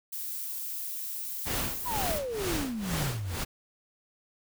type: noise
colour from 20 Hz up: violet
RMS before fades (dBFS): -36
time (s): 0.12-2.19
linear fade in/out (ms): 10
type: noise with tremolo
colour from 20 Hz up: pink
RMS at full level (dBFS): -31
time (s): 1.45-3.45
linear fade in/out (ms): 20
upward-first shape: sine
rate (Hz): 2.1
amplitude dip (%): 90
type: exponential sweep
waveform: sine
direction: down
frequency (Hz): 1020 to 82.41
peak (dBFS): -31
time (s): 1.85-3.36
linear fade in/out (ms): 20
effects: none